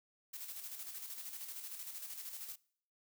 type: noise with tremolo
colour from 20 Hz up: blue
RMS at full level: -45 dBFS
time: 0.33-2.56 s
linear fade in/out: 10 ms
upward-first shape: square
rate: 13 Hz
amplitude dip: 45%
effects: noise-tail reverb RT60 0.6 s tail -23 dB re dry